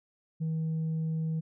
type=tone; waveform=sine; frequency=160 Hz; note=D#3; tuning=49 cents sharp; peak=-26 dBFS; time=0.4-1.41 s; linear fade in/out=20 ms; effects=tanh soft clip ceiling -27 dBFS